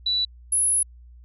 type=tone pair in turn; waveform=sine; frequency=3951 / 10548 Hz; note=B7 / E9; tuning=0 / 0 cents; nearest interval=octave + perfect fourth; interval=1700 cents; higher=second; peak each=-20 / -18 dBFS; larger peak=second; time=0.06-0.25 / 0.52-0.83 s; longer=second; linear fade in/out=5 ms; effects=added 60 Hz sine -44 dBFS peak until 1.24 s